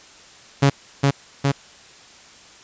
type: tone with echo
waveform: sawtooth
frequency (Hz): 139.3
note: C#3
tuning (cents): +9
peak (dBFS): -8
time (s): 0.62-0.7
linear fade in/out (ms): 10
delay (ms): 410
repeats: 2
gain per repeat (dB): -2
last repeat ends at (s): 1.52
effects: white hiss -46 dBFS RMS until 2.63 s + resampled to 16000 Hz